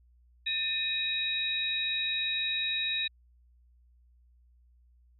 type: tone cluster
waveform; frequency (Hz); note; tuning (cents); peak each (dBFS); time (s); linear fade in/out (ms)
sine; 1793 / 2497 / 3814; A6 / D#7 / A#7; +32 / +6 / +39; -39 / -33 / -30; 0.46-3.08; 10
effects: added 60 Hz sine -59 dBFS peak until 5.19 s